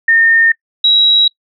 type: tone pair in turn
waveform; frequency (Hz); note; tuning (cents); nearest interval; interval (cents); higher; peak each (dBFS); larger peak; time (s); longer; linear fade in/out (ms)
sine; 1824 / 3865; A#6 / B7; -38 / -38; octave + minor second; 1300; second; -6; neither; 0.08-0.52 / 0.84-1.28; neither; 5
effects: noise-tail reverb RT60 0.1 s tail -24 dB re dry